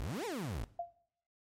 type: exponential two-way sweep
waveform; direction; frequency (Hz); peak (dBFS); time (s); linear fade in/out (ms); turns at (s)
30% pulse; up then down; 46.25 to 502 to 46.25; -34; 0-0.64; 0; 0.25
type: tone with exponential decay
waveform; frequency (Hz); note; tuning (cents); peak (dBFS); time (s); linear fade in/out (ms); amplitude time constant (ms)
sine; 692; F5; -16; -32; 0.79-0.95; 5; 33
effects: noise-tail reverb RT60 0.7 s tail -19 dB re dry + MP3 64 kbps